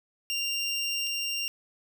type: tone pair in turn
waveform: 25% pulse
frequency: 2783 / 2783 Hz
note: F7 / F7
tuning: -7 / -7 cents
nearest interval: unison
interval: 0 cents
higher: neither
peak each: -24 / -25 dBFS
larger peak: first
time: 0.3-1.07 / 1.07-1.48 s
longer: first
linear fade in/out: 0 ms
effects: none